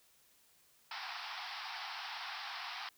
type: band-pass noise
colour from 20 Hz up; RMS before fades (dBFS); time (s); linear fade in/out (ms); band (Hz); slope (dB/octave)
pink; -44; 0.91-2.89; 2; 720 to 5400; 96
effects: white hiss -68 dBFS RMS until 2.97 s